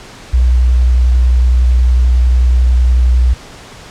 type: tone with vibrato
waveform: sine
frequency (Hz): 61.74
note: B1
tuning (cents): 0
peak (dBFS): -6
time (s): 0.33-3.34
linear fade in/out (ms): 10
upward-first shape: square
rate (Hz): 11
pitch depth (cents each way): 17
effects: pink hiss -34 dBFS RMS until 3.9 s + low-pass 7000 Hz 12 dB/octave